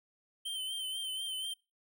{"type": "tone with vibrato", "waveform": "square", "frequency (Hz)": 3100, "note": "G7", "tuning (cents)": -20, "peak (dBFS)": -36, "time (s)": [0.45, 1.54], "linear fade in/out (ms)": 10, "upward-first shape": "sine", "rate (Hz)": 4.1, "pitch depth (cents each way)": 42, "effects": ["noise-tail reverb RT60 0.3 s tail -26 dB re dry"]}